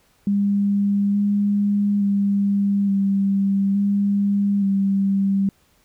sine tone with pitch steps, 201.2 / 203.5 / 200.2 / 196.8 / 201.1 / 196.1 Hz, G3 / G#3 / G3 / G3 / G3 / G3, +45 / -35 / +37 / +7 / +44 / +1 cents, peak -16 dBFS, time 0.27-5.49 s, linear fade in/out 2 ms, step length 870 ms, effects pink hiss -60 dBFS RMS until 5.84 s

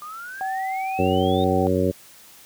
sine exponential sweep, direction up, 1191 to 3729 Hz, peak -33 dBFS, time 0.02-1.44 s, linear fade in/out 0 ms
sine tone, 765 Hz, G5, 42 cents flat, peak -24 dBFS, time 0.41-1.67 s, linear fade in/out 0 ms
harmonic tone, 92.5 Hz, F#2, in tune, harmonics 1 / 2 / 3 / 4 / 5 / 6, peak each -25 / -25 / -25 / -25 / -25 / -25 dBFS, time 0.98-1.92 s, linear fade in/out 20 ms
effects white hiss -48 dBFS RMS until 2.45 s + high-pass 60 Hz 12 dB/octave

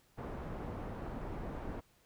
pink low-pass noise, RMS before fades -42 dBFS, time 0.17-1.81 s, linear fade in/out 20 ms, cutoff 1000 Hz, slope 12 dB/octave, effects pink hiss -69 dBFS RMS until 2.05 s

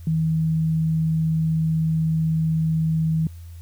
sine tone, 160 Hz, D#3, 49 cents sharp, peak -18 dBFS, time 0.07-3.27 s, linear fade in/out 2 ms, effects added 84 Hz sine -36 dBFS peak until 3.61 s + white hiss -56 dBFS RMS until 3.61 s

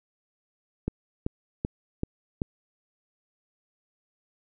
click train, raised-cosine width 3 ms, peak -14 dBFS, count 5, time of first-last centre 0.88-2.418 s, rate 2.6 Hz, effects none

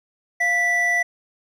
triangle tone pair together, 697 / 1969.6 Hz, F5 / B6, -4 / -5 cents, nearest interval octave + tritone, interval 1799 cents, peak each -24 / -16 dBFS, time 0.4-1.03 s, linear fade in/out 10 ms, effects none

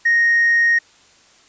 triangle tone with tanh clipping, 1864.7 Hz, A#6, in tune, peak -12 dBFS, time 0.05-0.79 s, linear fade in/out 10 ms, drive 5 dB, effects white hiss -51 dBFS RMS until 1.48 s + resampled to 16000 Hz

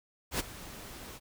pink noise with ADSR envelope, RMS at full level -29 dBFS, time 0.31-1.2 s, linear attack 86 ms, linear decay 19 ms, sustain -17 dB, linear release 44 ms, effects none

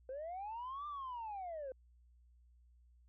sine linear two-way sweep, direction up then down, 504 to 1198 to 504 Hz, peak -40 dBFS, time 0.09-1.72 s, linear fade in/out 2 ms, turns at 0.87 s, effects tanh soft clip ceiling -39 dBFS + added 60 Hz sine -63 dBFS peak until 3.08 s

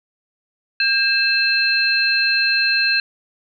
sine tone cluster, 1606 / 2632 / 4160 Hz, G6 / E7 / C8, +41 / -3 / -11 cents, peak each -19 dBFS, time 0.8-3 s, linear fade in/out 2 ms, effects none

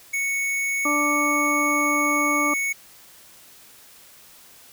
square tone, 2217 Hz, C#7, in tune, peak -23 dBFS, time 0.13-2.73 s, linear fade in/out 10 ms
harmonic tone, 293.7 Hz, D4, in tune, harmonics 1 / 2 / 3 / 4, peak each -25 / -30 / -34 / -23 dBFS, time 0.85-2.54 s, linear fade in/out 5 ms
effects white hiss -49 dBFS RMS until 4.72 s

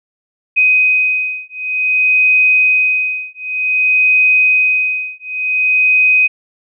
sine beating tone pair, 2510 / 2510.54 Hz, D#7 / D#7, +15 / +15 cents, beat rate 0.54 Hz, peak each -13 dBFS, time 0.56-6.28 s, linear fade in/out 20 ms, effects none

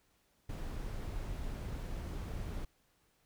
brown noise, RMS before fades -40 dBFS, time 0.49-2.65 s, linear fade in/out 5 ms, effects pink hiss -73 dBFS RMS until 3.25 s

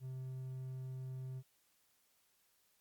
triangle tone, 130 Hz, C3, 11 cents flat, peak -40 dBFS, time 0-1.43 s, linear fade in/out 50 ms, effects white hiss -75 dBFS RMS until 2.8 s + Opus 48 kbps

